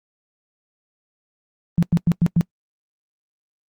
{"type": "tone bursts", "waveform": "sine", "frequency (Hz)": 170, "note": "F3", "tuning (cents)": -46, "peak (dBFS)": -12, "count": 5, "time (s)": [1.78, 2.41], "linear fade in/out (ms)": 0, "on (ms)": 46, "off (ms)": 100, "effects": ["noise-tail reverb RT60 0.1 s tail -23 dB re dry", "Opus 32 kbps"]}